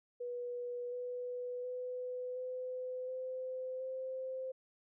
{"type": "tone with pitch steps", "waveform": "sine", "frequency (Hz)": [487.4, 493.9, 500.5, 507.2, 514, 520.9], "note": ["B4", "B4", "B4", "B4", "C5", "C5"], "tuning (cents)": [-23, 0, 23, 46, -31, -8], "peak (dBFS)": -38, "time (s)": [0.2, 4.52], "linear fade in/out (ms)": 10, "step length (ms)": 720, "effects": []}